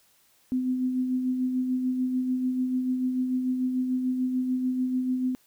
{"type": "tone with tremolo", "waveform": "sine", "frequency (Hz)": 254.9, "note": "C4", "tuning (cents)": -45, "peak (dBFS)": -22, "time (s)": [0.52, 5.35], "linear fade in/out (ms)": 0, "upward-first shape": "sine", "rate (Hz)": 6.8, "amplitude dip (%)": 40, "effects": ["white hiss -63 dBFS RMS until 5.46 s"]}